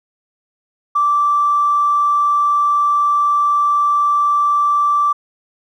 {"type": "tone with tanh clipping", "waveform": "triangle", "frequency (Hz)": 1168, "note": "D6", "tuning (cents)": -10, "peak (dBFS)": -11, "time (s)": [0.95, 5.13], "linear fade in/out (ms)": 10, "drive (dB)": 2, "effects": []}